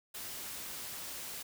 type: noise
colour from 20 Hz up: white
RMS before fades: -43 dBFS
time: 0.14-1.43 s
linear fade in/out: 10 ms
effects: none

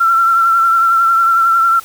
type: tone with vibrato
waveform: sine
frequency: 1353 Hz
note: E6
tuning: 45 cents sharp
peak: -8 dBFS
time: 0-1.8 s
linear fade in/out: 10 ms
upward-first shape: sine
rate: 11 Hz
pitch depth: 31 cents each way
effects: white hiss -37 dBFS RMS until 1.84 s

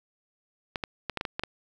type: clicks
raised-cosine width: 0.3 ms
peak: -14 dBFS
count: 8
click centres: 0.758 / 0.838 / 1.097 / 1.173 / 1.211 / 1.252 / 1.395 / 1.436 s
effects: 8-bit

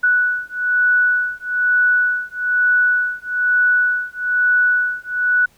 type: beating tone pair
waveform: sine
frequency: 1477 / 1478.1 Hz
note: F#6 / F#6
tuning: -3 / -2 cents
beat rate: 1.1 Hz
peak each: -17 dBFS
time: 0.03-5.46 s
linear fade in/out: 10 ms
effects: pink hiss -55 dBFS RMS until 5.57 s

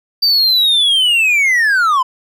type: linear sweep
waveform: triangle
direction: down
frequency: 4672 to 987.8 Hz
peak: -8 dBFS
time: 0.22-2.03 s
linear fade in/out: 10 ms
effects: none

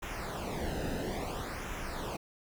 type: noise with flanger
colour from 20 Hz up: brown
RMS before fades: -37 dBFS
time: 0.02-2.17 s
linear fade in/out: 10 ms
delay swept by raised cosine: 0.22 to 0.91 ms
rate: 0.59 Hz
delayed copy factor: -0.75
effects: none

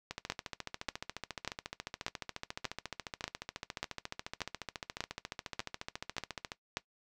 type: two click trains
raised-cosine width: 0.2 ms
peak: -16 / -21 dBFS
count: 12 / 92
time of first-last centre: 0.3-6.771 / 0.11-6.518 s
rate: 1.7 / 14.2 Hz
effects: noise-tail reverb RT60 0.1 s tail -17 dB re dry

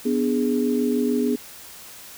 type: chord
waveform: sine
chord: G# diminished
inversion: first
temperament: equal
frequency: 246.9 / 293.7 / 415.3 Hz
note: B3 / D4 / G#4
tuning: 0 / 0 / 0 cents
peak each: -21 / -26 / -24 dBFS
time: 0.05-1.36 s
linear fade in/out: 10 ms
effects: white hiss -42 dBFS RMS until 2.17 s

